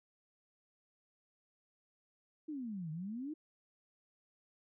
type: exponential two-way sweep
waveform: sine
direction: down then up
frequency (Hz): 321.9 to 151.2 to 321.9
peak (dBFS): -39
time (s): 2.48-3.34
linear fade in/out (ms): 10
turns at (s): 2.91
effects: none